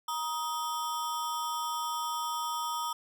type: ring-modulated tone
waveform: square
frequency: 1100 Hz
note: C#6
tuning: 14 cents flat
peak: -29 dBFS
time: 0.08-2.93 s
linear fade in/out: 5 ms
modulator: 155 Hz
effects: none